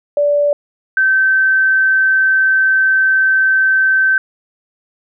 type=tone pair in turn; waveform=sine; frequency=581 / 1545.3 Hz; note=D5 / G6; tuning=-19 / -25 cents; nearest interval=octave + perfect fourth; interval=1694 cents; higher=second; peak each=-10 / -9 dBFS; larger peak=second; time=0.17-0.53 / 0.97-4.18 s; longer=second; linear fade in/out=2 ms; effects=none

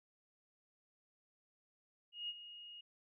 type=tone with ADSR envelope; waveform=sine; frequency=2868 Hz; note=F7; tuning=45 cents sharp; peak=-38 dBFS; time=2.12-2.81 s; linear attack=170 ms; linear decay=38 ms; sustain=-12 dB; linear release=6 ms; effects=none

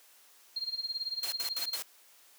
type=tone with tremolo; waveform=sine; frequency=4212 Hz; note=C8; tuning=11 cents sharp; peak=-30 dBFS; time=0.56-1.77 s; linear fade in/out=5 ms; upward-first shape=sine; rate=18 Hz; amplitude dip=85%
type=noise bursts; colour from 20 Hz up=white; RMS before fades=-38 dBFS; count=4; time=1.23-1.824 s; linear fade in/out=2 ms; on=93 ms; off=74 ms
effects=white hiss -60 dBFS RMS until 2.38 s + high-pass 400 Hz 12 dB/octave

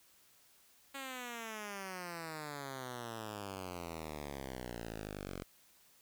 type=exponential sweep; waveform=5% pulse; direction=down; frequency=277.2 to 44.59 Hz; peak=-31 dBFS; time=0.94-5.44 s; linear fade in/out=10 ms; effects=white hiss -66 dBFS RMS until 6.01 s

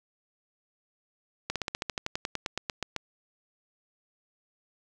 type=slowing click train; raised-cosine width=0.2 ms; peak=-13 dBFS; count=17; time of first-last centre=1.5-2.963 s; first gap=57 ms; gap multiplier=1.06; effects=none

